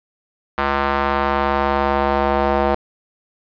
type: tone with band-pass filter sweep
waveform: square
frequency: 69.8 Hz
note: C#2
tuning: 13 cents sharp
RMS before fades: -18 dBFS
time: 0.58-2.75 s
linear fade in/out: 0 ms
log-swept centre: 1200 to 720 Hz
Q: 1.5
effects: resampled to 11025 Hz + 7-bit